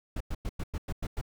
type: noise bursts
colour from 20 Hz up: brown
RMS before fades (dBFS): -32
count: 8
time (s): 0.16-1.213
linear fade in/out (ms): 5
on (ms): 45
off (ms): 99
effects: none